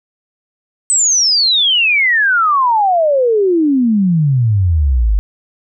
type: exponential sweep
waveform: sine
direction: down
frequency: 8230 to 47.84 Hz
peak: -9 dBFS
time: 0.9-5.19 s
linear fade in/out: 0 ms
effects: none